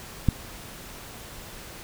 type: click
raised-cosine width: 5 ms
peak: -6 dBFS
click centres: 0.287 s
effects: pink hiss -42 dBFS RMS until 1.83 s